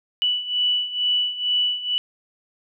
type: beating tone pair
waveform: sine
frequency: 2960 / 2962.2 Hz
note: F#7 / F#7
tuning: 0 / +1 cents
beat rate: 2.2 Hz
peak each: -25 / -21 dBFS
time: 0.22-1.98 s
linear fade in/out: 0 ms
effects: none